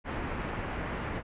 pink low-pass noise, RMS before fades -35 dBFS, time 0.04-1.23 s, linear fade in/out 50 ms, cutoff 2400 Hz, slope 24 dB/octave, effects resampled to 8000 Hz

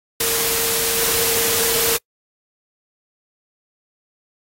sine tone in noise, 458.6 Hz, A#4, 28 cents flat, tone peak -25 dBFS, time 0.2-1.97 s, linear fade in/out 5 ms, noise white, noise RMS -19 dBFS, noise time 0.2-1.97 s, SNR -9 dB, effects noise-tail reverb RT60 0.1 s tail -26 dB re dry + AAC 48 kbps

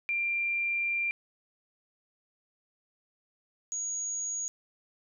sine tone pair in turn, 2377 / 6698 Hz, D7 / G#8, +20 / +14 cents, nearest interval octave + tritone, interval 1794 cents, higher second, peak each -27 / -31 dBFS, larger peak first, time 0.09-1.11 / 3.72-4.48 s, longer first, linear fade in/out 0 ms, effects none

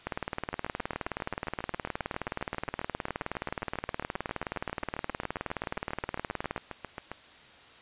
two click trains, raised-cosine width 0.5 ms, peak -21 / -16 dBFS, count 50 / 125, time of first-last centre 0.53-7.116 / 0.07-6.562 s, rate 7.44 / 19.1 Hz, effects white hiss -53 dBFS RMS until 7.81 s + resampled to 8000 Hz

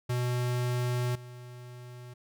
square tone with level steps, 123.3 Hz, B2, 2 cents flat, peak -28 / -44 dBFS, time 0.09-2.14 s, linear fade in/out 10 ms, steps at 1.15 s, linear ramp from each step 5 ms, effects none

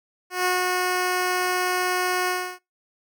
10% pulse tone with ADSR envelope, 363.9 Hz, F#4, 29 cents flat, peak -11 dBFS, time 0.3-2.59 s, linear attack 150 ms, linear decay 170 ms, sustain -2 dB, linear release 310 ms, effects noise-tail reverb RT60 0.2 s tail -23 dB re dry + MP3 96 kbps

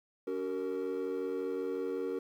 triangle tone cluster, 282.9 / 376.9 / 462.2 Hz, C#4 / F#4 / A#4, +35 / +32 / -15 cents, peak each -37 / -34 / -33 dBFS, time 0.27-2.19 s, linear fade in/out 5 ms, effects tanh soft clip ceiling -26 dBFS + 11-bit

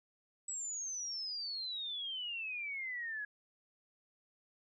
sine exponential sweep, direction down, 7890 to 1661.2 Hz, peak -38 dBFS, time 0.48-3.25 s, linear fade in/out 5 ms, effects none

